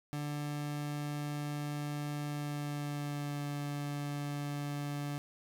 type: tone with pitch glide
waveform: 30% pulse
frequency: 146.83 to 144.64 Hz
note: D3 to D3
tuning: 0 to -26 cents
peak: -33 dBFS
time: 0.13-5.18 s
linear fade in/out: 0 ms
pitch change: -26 cents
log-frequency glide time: 2.27-3.43 s
effects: none